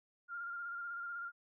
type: tone with vibrato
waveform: sine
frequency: 1399 Hz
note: F6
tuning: 3 cents sharp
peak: -40 dBFS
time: 0.28-1.32 s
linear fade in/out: 50 ms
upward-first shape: square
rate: 16 Hz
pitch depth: 21 cents each way
effects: none